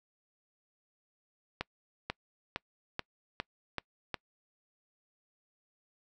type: accelerating click train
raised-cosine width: 0.3 ms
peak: -17 dBFS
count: 7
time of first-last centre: 1.61-4.143 s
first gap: 490 ms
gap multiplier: 0.94
effects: noise-tail reverb RT60 0.1 s tail -26 dB re dry